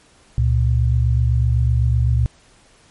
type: tone pair together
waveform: sine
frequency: 69.68 / 117.6 Hz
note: C#2 / A#2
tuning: +10 / +16 cents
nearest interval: major sixth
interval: 906 cents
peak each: -16 dBFS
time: 0.38-2.26 s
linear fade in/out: 0 ms
effects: pink hiss -52 dBFS RMS until 2.9 s + MP3 48 kbps